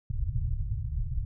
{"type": "low-pass noise", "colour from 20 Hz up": "pink", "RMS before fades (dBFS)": -30, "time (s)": [0.1, 1.25], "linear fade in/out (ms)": 5, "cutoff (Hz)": 140, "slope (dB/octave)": 96, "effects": []}